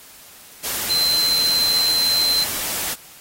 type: tone in noise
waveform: sine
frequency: 4093 Hz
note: C8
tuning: 39 cents flat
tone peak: -16 dBFS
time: 0.89-2.45 s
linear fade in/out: 20 ms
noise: white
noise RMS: -25 dBFS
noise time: 0.63-2.95 s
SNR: +6 dB
effects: white hiss -44 dBFS RMS until 3.2 s + AAC 48 kbps

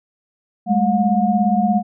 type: tone cluster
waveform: sine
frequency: 198.9 / 216.1 / 719 Hz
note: G3 / A3 / F#5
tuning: +25 / -31 / -50 cents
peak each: -18 dBFS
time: 0.66-1.83 s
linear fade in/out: 50 ms
effects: none

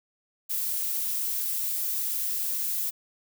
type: noise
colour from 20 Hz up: violet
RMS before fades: -29 dBFS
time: 0.49-2.91 s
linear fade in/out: 20 ms
effects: none

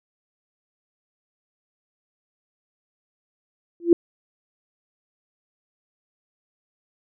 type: tone with exponential growth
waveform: sine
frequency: 341.8 Hz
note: F4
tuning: 37 cents flat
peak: -6 dBFS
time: 3.8-3.93 s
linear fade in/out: 2 ms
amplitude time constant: 27 ms
effects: none

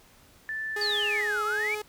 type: tone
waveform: sine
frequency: 1760 Hz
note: A6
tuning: in tune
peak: -30 dBFS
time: 0.49-1.21 s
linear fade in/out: 0 ms
type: tone with pitch glide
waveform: sawtooth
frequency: 415.3 to 423 Hz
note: G#4 to G#4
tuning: 0 to +32 cents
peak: -28 dBFS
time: 0.76-1.82 s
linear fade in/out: 5 ms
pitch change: +32 cents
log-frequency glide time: 1.11-1.59 s
type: exponential two-way sweep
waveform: sine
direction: down then up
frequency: 4699 to 1243 to 2405 Hz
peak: -26 dBFS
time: 0.81-1.75 s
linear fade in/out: 5 ms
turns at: 1.44 s
effects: pink hiss -57 dBFS RMS until 1.88 s

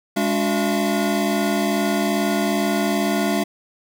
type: tone cluster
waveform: square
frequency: 205.6 / 288.3 / 362.9 / 679 Hz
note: G#3 / D4 / F#4 / F5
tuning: -17 / -32 / -34 / -49 cents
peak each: -23 / -25 / -27 / -25 dBFS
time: 0.16-3.44 s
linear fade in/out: 10 ms
effects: none

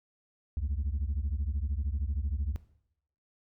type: beating tone pair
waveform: sine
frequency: 65.41 / 78.41 Hz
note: C2 / D#2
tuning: 0 / +14 cents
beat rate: 13 Hz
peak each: -30 dBFS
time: 0.57-2.56 s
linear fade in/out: 0 ms
effects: noise-tail reverb RT60 0.7 s tail -17 dB re dry + tanh soft clip ceiling -26 dBFS

